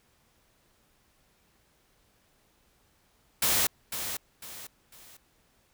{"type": "noise with echo", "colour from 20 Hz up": "white", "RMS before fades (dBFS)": -25, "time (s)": [3.42, 3.67], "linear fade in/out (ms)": 5, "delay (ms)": 500, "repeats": 3, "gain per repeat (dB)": -9, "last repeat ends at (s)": 5.17, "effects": ["pink hiss -67 dBFS RMS until 5.73 s"]}